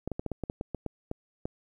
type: clicks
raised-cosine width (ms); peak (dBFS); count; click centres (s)
2; -19; 12; 0.076 / 0.117 / 0.195 / 0.263 / 0.317 / 0.437 / 0.499 / 0.611 / 0.747 / 0.863 / 1.114 / 1.455
effects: 10-bit